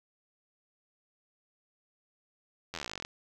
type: slowing click train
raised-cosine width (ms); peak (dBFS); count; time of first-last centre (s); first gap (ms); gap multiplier
0.2; -20; 19; 2.74-3.049; 11; 1.05
effects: none